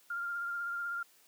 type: tone with vibrato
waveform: sine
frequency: 1396.9 Hz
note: F6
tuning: in tune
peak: -34 dBFS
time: 0.1-1.03 s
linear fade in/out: 5 ms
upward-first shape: sine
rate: 16 Hz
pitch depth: 19 cents each way
effects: white hiss -64 dBFS RMS until 1.27 s + high-pass 200 Hz 12 dB/octave